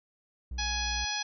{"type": "tone", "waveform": "triangle", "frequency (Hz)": 61.6, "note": "B1", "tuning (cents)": -4, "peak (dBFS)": -32, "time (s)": [0.51, 1.05], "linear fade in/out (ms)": 5}
{"type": "harmonic tone", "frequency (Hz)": 836, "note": "G#5", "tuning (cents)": 11, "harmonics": [1, 2, 3, 4, 5, 6, 7], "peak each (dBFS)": [-38, -38, -38, -38, -38, -38, -38], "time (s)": [0.58, 1.23], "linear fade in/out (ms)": 10}
{"effects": []}